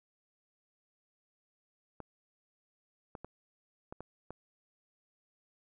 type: clicks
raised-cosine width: 1 ms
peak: -29 dBFS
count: 6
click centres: 2.003 / 3.152 / 3.246 / 3.925 / 4.006 / 4.306 s
effects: none